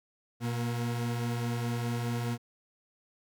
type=tone pair together; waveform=40% pulse; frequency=119.64 / 234.5 Hz; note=A#2 / A#3; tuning=+45 / +11 cents; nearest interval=octave; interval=1166 cents; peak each=-30 / -36 dBFS; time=0.4-2.38 s; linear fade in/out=50 ms; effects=none